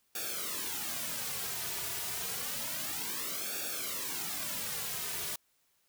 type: noise with flanger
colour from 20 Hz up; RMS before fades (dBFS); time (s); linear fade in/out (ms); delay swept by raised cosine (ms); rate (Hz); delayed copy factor
white; -37; 0.15-5.36; 5; 0.98 to 3.78; 0.29; -0.95
effects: white hiss -73 dBFS RMS until 5.88 s